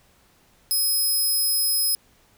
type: tone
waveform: 5% pulse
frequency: 5100 Hz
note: D#8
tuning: 42 cents sharp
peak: -14 dBFS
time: 0.71-1.95 s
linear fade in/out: 0 ms
effects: pink hiss -59 dBFS RMS until 2.37 s